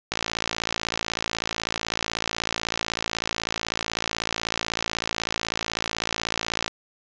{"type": "click train", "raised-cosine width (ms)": 0.2, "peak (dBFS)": -7, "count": 369, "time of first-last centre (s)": [0.12, 6.68], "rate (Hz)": 56.1, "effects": ["resampled to 16000 Hz", "8-bit"]}